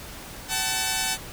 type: tone pair together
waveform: 5% pulse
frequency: 756 / 880.4 Hz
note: F#5 / A5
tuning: +37 / +1 cents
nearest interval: minor third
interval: 264 cents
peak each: -15 dBFS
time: 0.48-1.18 s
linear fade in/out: 50 ms
effects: pink hiss -40 dBFS RMS until 1.32 s